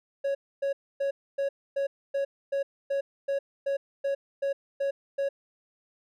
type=tone bursts; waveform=triangle; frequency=554.4 Hz; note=C#5; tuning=in tune; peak=-23 dBFS; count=14; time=0.24-5.29 s; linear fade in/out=10 ms; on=110 ms; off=270 ms; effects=none